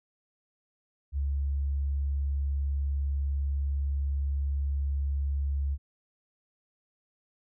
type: tone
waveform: sine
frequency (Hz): 69.9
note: C#2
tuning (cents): +15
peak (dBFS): -26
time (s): 1.12-5.78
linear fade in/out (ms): 50
effects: none